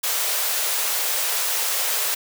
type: high-pass noise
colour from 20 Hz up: white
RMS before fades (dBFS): -23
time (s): 0.03-2.15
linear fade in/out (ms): 10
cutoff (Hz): 420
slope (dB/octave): 48
effects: none